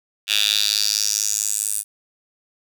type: tone with high-pass filter sweep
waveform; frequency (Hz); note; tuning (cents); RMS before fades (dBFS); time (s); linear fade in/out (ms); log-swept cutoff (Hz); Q
10% pulse; 104.5; G#2; +11; -21; 0.27-1.84; 50; 3100 to 9500; 3.7
effects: none